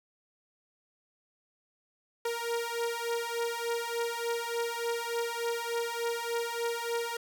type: beating tone pair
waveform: sawtooth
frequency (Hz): 466.2 / 469.6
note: A#4 / A#4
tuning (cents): 0 / +13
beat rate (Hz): 3.4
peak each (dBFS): -30 / -30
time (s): 2.25-7.17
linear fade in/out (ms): 5
effects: none